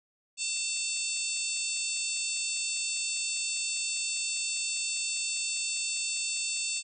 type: harmonic tone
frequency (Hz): 895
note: A5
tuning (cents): +29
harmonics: 3 / 4 / 5 / 6 / 7 / 8 / 9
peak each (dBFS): -36 / -41 / -37 / -44 / -42 / -37 / -34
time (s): 0.37-6.83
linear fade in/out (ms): 50
effects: none